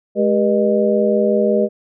sine tone cluster, 212.1 / 396.8 / 482.3 / 612 Hz, G#3 / G4 / B4 / D#5, +37 / +21 / -41 / -29 cents, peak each -18 dBFS, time 0.15-1.69 s, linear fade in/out 50 ms, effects none

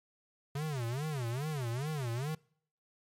square tone with vibrato, 134.6 Hz, C3, 49 cents sharp, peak -34 dBFS, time 0.55-2.35 s, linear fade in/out 5 ms, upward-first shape sine, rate 2.4 Hz, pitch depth 270 cents each way, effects noise-tail reverb RT60 0.6 s tail -25 dB re dry + MP3 64 kbps

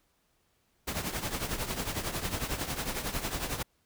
pink noise with tremolo, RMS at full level -31 dBFS, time 0.87-3.63 s, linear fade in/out 10 ms, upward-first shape triangle, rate 11 Hz, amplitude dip 75%, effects pink hiss -72 dBFS RMS until 3.85 s

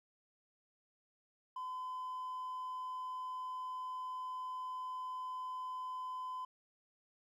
triangle tone, 1017 Hz, C6, 50 cents flat, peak -37 dBFS, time 1.56-6.45 s, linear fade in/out 5 ms, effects tanh soft clip ceiling -35 dBFS + 13-bit

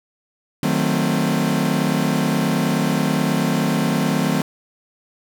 40% pulse chord, D# diminished seventh, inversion none, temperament equal with one note detuned, 155.56 / 185 / 222.9 / 261.6 Hz, D#3 / F#3 / A3 / C4, 0 / 0 / +23 / 0 cents, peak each -22 dBFS, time 0.63-4.42 s, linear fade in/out 2 ms, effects none

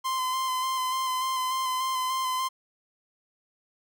45% pulse tone with vibrato, 1035 Hz, C6, 19 cents flat, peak -26 dBFS, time 0.04-2.49 s, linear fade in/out 20 ms, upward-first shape square, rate 3.4 Hz, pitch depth 19 cents each way, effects none

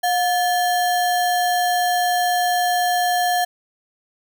sine tone with sample-and-hold, 717 Hz, F5, 45 cents sharp, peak -16 dBFS, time 0.03-3.45 s, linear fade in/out 10 ms, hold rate 2450 Hz, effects none

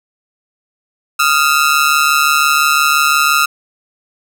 sawtooth ring-modulated tone, 1318.5 Hz, E6, in tune, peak -3 dBFS, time 1.19-3.46 s, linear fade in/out 10 ms, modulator 72.9 Hz, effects none

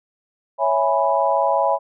sine chord, C# minor seventh, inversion none, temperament equal, 554.4 / 659.3 / 830.6 / 987.8 Hz, C#5 / E5 / G#5 / B5, 0 / 0 / 0 / 0 cents, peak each -21 dBFS, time 0.58-1.79 s, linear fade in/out 50 ms, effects none

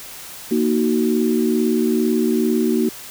sine chord, D# minor, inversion second, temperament just, 233.3 / 311.1 / 373.4 Hz, A#3 / D#4 / F#4, +2 / 0 / +16 cents, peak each -18 / -21 / -20 dBFS, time 0.51-2.89 s, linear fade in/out 5 ms, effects white hiss -36 dBFS RMS until 3.1 s

